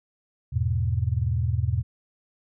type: chord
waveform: sine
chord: E major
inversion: none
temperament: equal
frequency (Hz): 82.41 / 103.83 / 123.47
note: E2 / G#2 / B2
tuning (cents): 0 / 0 / 0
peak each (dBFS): -26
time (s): 0.52-1.83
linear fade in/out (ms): 20
effects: none